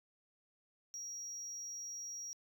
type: tone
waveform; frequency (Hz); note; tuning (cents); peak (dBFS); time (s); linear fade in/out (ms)
sine; 5680; F8; +28; -40; 0.94-2.33; 0
effects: tanh soft clip ceiling -41 dBFS + 13-bit